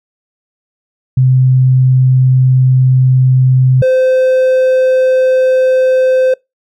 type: tone pair in turn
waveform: sine / triangle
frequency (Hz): 129.2 / 516.8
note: C3 / C5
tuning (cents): -21 / -21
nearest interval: 2 octaves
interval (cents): 2400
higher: second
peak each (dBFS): -5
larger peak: neither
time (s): 1.17-3.82 / 3.82-6.34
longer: first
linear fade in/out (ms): 5
effects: noise-tail reverb RT60 0.2 s tail -25 dB re dry